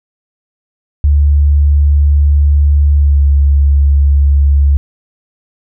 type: tone with pitch glide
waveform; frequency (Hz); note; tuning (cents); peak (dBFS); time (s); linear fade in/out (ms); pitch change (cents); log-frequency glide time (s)
sine; 72.4 to 70.58; D2 to C#2; -24 to +32; -5; 1.04-4.77; 0; -44; 2.96-3.21
effects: none